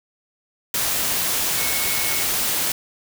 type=tone in noise; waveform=sine; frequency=2200 Hz; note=C#7; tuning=14 cents flat; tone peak=-30 dBFS; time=1.58-2.23 s; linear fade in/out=2 ms; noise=white; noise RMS=-22 dBFS; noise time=0.74-2.72 s; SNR=-11 dB; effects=none